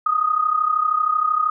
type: tone with amplitude modulation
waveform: sine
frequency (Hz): 1244.5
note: D#6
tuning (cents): 0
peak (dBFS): -13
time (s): 0.06-1.5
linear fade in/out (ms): 5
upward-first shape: sine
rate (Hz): 32.9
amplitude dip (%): 75
effects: none